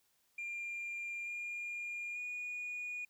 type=tone with pitch steps; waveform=sine; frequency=2394 / 2414 / 2452 Hz; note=D7 / D7 / D#7; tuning=+33 / +47 / -26 cents; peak=-37 dBFS; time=0.38-3.05 s; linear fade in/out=5 ms; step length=890 ms; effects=tanh soft clip ceiling -37 dBFS + white hiss -75 dBFS RMS until 3.09 s